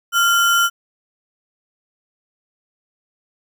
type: tone with sample-and-hold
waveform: sine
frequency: 1387 Hz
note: F6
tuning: 12 cents flat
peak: -12 dBFS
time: 0.12-0.7 s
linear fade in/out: 50 ms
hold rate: 4410 Hz
effects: none